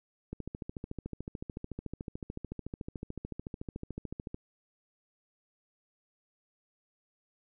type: click train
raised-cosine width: 3 ms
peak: -25 dBFS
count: 56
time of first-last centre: 0.33-4.345 s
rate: 13.7 Hz
effects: none